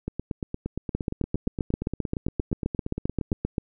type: two click trains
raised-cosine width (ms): 3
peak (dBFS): -16 / -12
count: 29 / 21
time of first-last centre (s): 0.08-3.328 / 0.95-3.582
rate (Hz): 8.62 / 7.6
effects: none